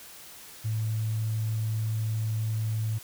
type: tone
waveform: triangle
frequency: 110 Hz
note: A2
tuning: in tune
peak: -22 dBFS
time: 0.64-2.99 s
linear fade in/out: 20 ms
effects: tanh soft clip ceiling -24 dBFS + white hiss -47 dBFS RMS until 3.03 s